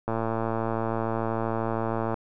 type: click train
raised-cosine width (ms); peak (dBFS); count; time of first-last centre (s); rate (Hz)
1; -14; 234; 0.08-2.142; 113
effects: none